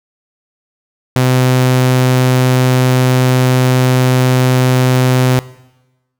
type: tone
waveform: sawtooth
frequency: 127.8 Hz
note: C3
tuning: 40 cents flat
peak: -5 dBFS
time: 1.16-5.39 s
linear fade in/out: 0 ms
effects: noise-tail reverb RT60 1.0 s tail -19 dB re dry